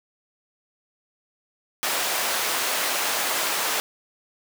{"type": "high-pass noise", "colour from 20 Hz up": "pink", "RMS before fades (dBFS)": -25, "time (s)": [1.83, 3.8], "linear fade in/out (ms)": 0, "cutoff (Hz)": 640, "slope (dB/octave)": 12, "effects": []}